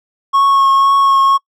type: tone with vibrato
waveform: triangle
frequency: 1096 Hz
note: C#6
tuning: 20 cents flat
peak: -6 dBFS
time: 0.33-1.38 s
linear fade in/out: 20 ms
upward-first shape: triangle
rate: 2 Hz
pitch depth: 17 cents each way
effects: noise-tail reverb RT60 0.1 s tail -26 dB re dry